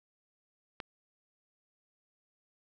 click, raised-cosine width 0.3 ms, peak -22 dBFS, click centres 0.802 s, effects none

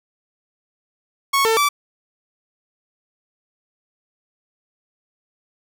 sawtooth tone with pitch steps, 1104 / 447.7 / 1159 Hz, C#6 / A4 / D6, -7 / +30 / -23 cents, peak -11 dBFS, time 1.33-1.69 s, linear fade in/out 10 ms, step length 120 ms, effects none

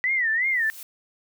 sine tone with vibrato, 1941 Hz, B6, 31 cents flat, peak -20 dBFS, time 0.04-0.7 s, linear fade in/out 0 ms, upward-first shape sine, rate 2.8 Hz, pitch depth 170 cents each way
blue noise with exponential growth, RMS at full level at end -37 dBFS, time 0.27-0.83 s, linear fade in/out 2 ms, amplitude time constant 120 ms
effects none

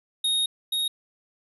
square tone pair in turn, 3729 / 3747 Hz, A#7 / A#7, 0 / +8 cents, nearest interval unison, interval 8 cents, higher second, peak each -22 / -24 dBFS, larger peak first, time 0.24-0.46 / 0.72-0.88 s, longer first, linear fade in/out 5 ms, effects resampled to 32000 Hz

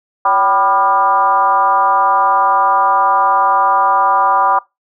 sine tone with frequency modulation, 986 Hz, B5, 3 cents flat, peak -9 dBFS, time 0.25-4.59 s, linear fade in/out 5 ms, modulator 211 Hz, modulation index 1.3, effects noise-tail reverb RT60 0.2 s tail -22 dB re dry

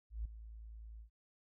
sine tone with ADSR envelope, 55 Hz, A1, in tune, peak -35 dBFS, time 0.1-1.1 s, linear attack 150 ms, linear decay 8 ms, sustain -13 dB, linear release 100 ms, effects none

